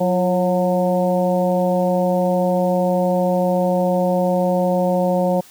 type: harmonic tone with a mistuned harmonic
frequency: 181.3 Hz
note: F#3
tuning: 35 cents flat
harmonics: 1 / 2 / 3 / 4 / 5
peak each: -19 / -27 / -18 / -24 / -28 dBFS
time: 0-5.41 s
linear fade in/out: 10 ms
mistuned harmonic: 2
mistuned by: -67 cents
effects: white hiss -46 dBFS RMS until 5.5 s + high-pass 80 Hz 12 dB/octave